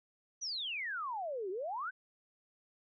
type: exponential two-way sweep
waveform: sine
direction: down then up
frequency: 6100 to 356.9 to 1594 Hz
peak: -36 dBFS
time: 0.41-1.91 s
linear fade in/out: 20 ms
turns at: 1.5 s
effects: none

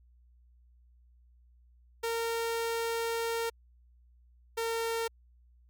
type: tone pair in turn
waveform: sawtooth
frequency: 460 / 457.1 Hz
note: A#4 / A#4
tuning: -23 / -34 cents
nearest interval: unison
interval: 11 cents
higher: first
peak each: -26 dBFS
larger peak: neither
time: 2.03-3.5 / 4.57-5.08 s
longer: first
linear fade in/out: 10 ms
effects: added 60 Hz sine -58 dBFS peak until 5.69 s + MP3 96 kbps

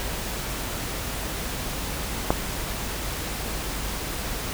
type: click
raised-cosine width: 1 ms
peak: -4 dBFS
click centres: 2.305 s
effects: added 50 Hz sine -34 dBFS peak until 4.53 s + pink hiss -31 dBFS RMS until 4.53 s

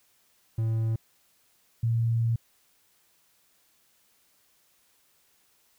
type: tone pair in turn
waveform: triangle / sine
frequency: 112.5 / 115.4 Hz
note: A2 / A#2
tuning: +39 / -17 cents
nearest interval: unison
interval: 44 cents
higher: second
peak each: -22 dBFS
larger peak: neither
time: 0.58-0.96 / 1.83-2.36 s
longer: second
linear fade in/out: 5 ms
effects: white hiss -66 dBFS RMS until 5.78 s

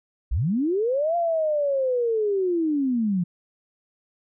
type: linear two-way sweep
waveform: sine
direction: up then down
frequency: 43.16 to 696 to 168.6 Hz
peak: -20 dBFS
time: 0.31-3.24 s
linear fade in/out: 10 ms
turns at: 1.16 s
effects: none

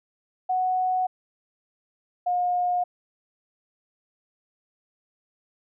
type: tone pair in turn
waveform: sine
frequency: 740 / 716 Hz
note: F#5 / F5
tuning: 0 / +43 cents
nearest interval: minor second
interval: 57 cents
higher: first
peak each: -21 dBFS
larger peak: neither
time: 0.49-1.07 / 2.26-2.84 s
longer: neither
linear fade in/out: 10 ms
effects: none

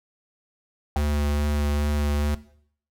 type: tone with exponential decay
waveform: sine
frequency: 784 Hz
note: G5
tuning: in tune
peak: -22 dBFS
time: 0.96-1.03 s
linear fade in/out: 0 ms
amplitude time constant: 15 ms
type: tone with vibrato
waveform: square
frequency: 73.42 Hz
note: D2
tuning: in tune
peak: -22 dBFS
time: 0.96-2.35 s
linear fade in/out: 5 ms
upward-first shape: sine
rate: 2.4 Hz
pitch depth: 13 cents each way
effects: noise-tail reverb RT60 0.6 s tail -17 dB re dry

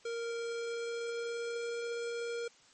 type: tone with pitch glide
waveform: square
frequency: 465.3 to 469.6 Hz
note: A#4 to A#4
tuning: -3 to +13 cents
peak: -36 dBFS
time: 0.05-2.48 s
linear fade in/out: 5 ms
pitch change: +16 cents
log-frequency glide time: 0.39-1.77 s
effects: white hiss -62 dBFS RMS until 2.73 s + MP3 32 kbps

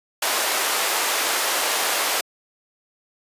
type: high-pass noise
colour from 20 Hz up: pink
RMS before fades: -22 dBFS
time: 0.22-2.21 s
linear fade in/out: 5 ms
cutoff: 560 Hz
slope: 12 dB/octave
effects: high-pass 300 Hz 12 dB/octave + resampled to 32000 Hz

